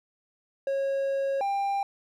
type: tone pair in turn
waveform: triangle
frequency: 547 / 794.9 Hz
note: C#5 / G5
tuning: -23 / +24 cents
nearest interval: tritone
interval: 647 cents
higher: second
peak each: -23 / -23 dBFS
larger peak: neither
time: 0.67-1.41 / 1.41-1.83 s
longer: first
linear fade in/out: 2 ms
effects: none